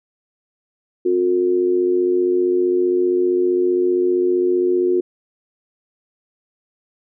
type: tone with amplitude modulation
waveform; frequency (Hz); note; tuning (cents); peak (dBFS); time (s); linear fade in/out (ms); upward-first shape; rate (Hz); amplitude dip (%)
sine; 360; F#4; -47; -11; 1.05-5.01; 10; sine; 95.3; 65
effects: none